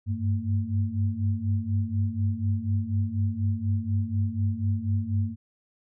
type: tone cluster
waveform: sine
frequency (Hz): 96.6 / 100.7 / 226.8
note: G2 / G2 / A#3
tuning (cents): -25 / +47 / -47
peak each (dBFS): -27 / -27 / -32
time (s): 0.06-5.36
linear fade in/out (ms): 50
effects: none